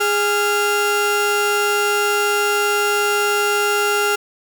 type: tone pair together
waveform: 30% pulse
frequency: 412.4 / 1387 Hz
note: G#4 / F6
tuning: -12 / -12 cents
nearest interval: octave + major sixth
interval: 2100 cents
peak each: -16 dBFS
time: 0-4.16 s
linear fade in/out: 10 ms
effects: none

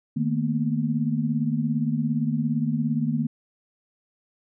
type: tone cluster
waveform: sine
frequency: 152.7 / 224.2 / 241.6 Hz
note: D#3 / A3 / B3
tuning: -32 / +33 / -38 cents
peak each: -26 dBFS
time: 0.16-3.27 s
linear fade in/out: 10 ms
effects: none

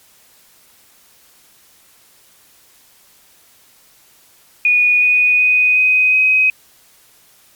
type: tone with pitch steps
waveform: sine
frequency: 2461 / 2477 / 2492 / 2508 / 2524 Hz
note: D#7 / D#7 / D#7 / D#7 / D#7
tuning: -20 / -8 / +2 / +13 / +24 cents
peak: -9 dBFS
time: 4.65-6.5 s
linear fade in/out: 2 ms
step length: 370 ms
effects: white hiss -50 dBFS RMS until 7.55 s + MP3 96 kbps

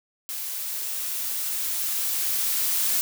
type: noise with level ramp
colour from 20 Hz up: blue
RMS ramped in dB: -32 to -23 dBFS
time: 0.29-3.01 s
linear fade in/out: 0 ms
effects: none

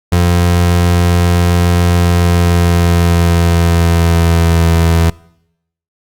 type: tone with pitch glide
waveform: 30% pulse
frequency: 87.31 to 83.22 Hz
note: F2 to E2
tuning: 0 to +17 cents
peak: -5 dBFS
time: 0.12-5.1 s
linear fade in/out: 5 ms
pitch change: -83 cents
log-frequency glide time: 1.94-4.74 s
effects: noise-tail reverb RT60 0.8 s tail -24 dB re dry + Opus 48 kbps

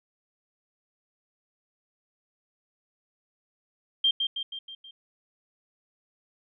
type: tone with echo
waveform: sine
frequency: 3179 Hz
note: G7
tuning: 24 cents sharp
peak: -19 dBFS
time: 4.04-4.11 s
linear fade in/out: 5 ms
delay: 160 ms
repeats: 5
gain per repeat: -5 dB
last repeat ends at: 4.91 s
effects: none

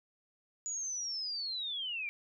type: linear sweep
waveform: sine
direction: down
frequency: 6910 to 2305 Hz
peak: -35 dBFS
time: 0.66-2.09 s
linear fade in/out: 0 ms
effects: none

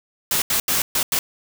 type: noise bursts at uneven times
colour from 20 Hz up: white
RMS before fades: -20 dBFS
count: 5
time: 0.31-0.42 / 0.5-0.6 / 0.68-0.82 / 0.95-1.03 / 1.12-1.19 s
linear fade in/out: 2 ms
effects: none

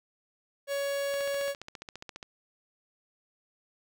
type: tone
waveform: 45% pulse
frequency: 560 Hz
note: C#5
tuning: 18 cents sharp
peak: -29 dBFS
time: 0.67-1.55 s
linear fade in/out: 50 ms
type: click train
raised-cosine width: 0.2 ms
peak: -24 dBFS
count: 17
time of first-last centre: 1.14-2.228 s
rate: 14.7 Hz
effects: none

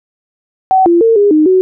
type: tone with pitch steps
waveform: sine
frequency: 757 / 342.4 / 454.4 / 408.1 / 307.7 / 373 Hz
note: F#5 / F4 / A#4 / G#4 / D#4 / F#4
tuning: +39 / -34 / -44 / -30 / -19 / +14 cents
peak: -5 dBFS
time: 0.71-1.61 s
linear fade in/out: 0 ms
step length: 150 ms
effects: none

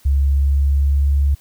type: tone with pitch glide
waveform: sine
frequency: 69.4 to 70.41 Hz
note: C#2 to C#2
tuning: +3 to +28 cents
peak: -12 dBFS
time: 0.05-1.35 s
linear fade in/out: 10 ms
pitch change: +25 cents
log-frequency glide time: 0.24-1.14 s
effects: white hiss -52 dBFS RMS until 1.4 s

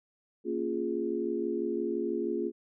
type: chord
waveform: sine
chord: Bb minor seventh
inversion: none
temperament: equal with one note detuned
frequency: 232.3 / 277.2 / 349.2 / 415.3 Hz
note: Bb3 / Db4 / F4 / Ab4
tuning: -6 / 0 / 0 / 0 cents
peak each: -36 / -37 / -32 / -34 dBFS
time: 0.44-2.52 s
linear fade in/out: 50 ms
effects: none

